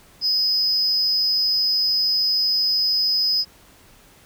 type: tone with amplitude modulation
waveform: sine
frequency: 5040 Hz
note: D#8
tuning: 21 cents sharp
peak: -12 dBFS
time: 0.21-3.45 s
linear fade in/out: 50 ms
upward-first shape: sine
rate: 267 Hz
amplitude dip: 70%
effects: tanh soft clip ceiling -14 dBFS + pink hiss -51 dBFS RMS until 4.25 s